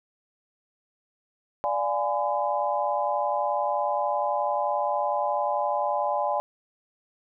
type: chord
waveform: sine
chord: D diminished seventh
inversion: none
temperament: equal with one note detuned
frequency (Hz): 587.3 / 698.5 / 830.6 / 1013.8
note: D5 / F5 / Ab5 / Cb6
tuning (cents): 0 / 0 / 0 / +45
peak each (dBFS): -28 / -31 / -27 / -30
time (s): 1.64-6.4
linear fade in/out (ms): 0
effects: none